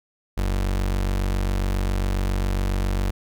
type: tone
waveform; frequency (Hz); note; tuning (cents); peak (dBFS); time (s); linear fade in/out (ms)
35% pulse; 47.33; F#1; +40; -19; 0.37-3.11; 10
effects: none